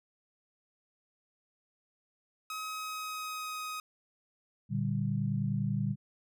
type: tone with pitch glide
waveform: sawtooth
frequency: 1271 to 1255.7 Hz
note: D#6 to D#6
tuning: +36 to +15 cents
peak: -33 dBFS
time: 2.5-3.8 s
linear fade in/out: 2 ms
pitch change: -21 cents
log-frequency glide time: 2.64-3.6 s
type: chord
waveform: sine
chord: G minor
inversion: first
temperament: equal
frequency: 116.54 / 146.83 / 196 Hz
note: Bb2 / D3 / G3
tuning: 0 / 0 / 0 cents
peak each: -33 dBFS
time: 4.69-5.96 s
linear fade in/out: 50 ms
effects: none